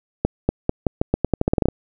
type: accelerating click train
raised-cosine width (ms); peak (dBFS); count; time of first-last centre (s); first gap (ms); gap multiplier
2; -3; 15; 0.25-1.686; 240; 0.85
effects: none